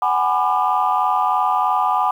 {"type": "chord", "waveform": "sine", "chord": "G# half-diminished seventh", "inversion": "third", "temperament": "just", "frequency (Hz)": [747.5, 830.6, 996.7, 1196.1], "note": ["F#5", "G#5", "B5", "D6"], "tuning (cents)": [17, 0, 16, 31], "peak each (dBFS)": -20, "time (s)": [0.02, 2.11], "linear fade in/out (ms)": 2, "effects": ["tanh soft clip ceiling -7 dBFS", "8-bit"]}